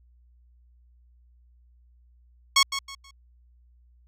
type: tone with echo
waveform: 10% pulse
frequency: 1100 Hz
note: C#6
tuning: 14 cents flat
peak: -7 dBFS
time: 2.56-2.63 s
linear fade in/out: 5 ms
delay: 160 ms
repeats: 3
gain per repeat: -11 dB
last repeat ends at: 3.11 s
effects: added 60 Hz sine -55 dBFS peak until 4.07 s + low-pass 11000 Hz 12 dB/octave